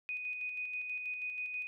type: tone with tremolo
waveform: sine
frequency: 2489 Hz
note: D#7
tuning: in tune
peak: -35 dBFS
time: 0.09-1.67 s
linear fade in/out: 0 ms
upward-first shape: square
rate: 6.2 Hz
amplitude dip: 35%
effects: none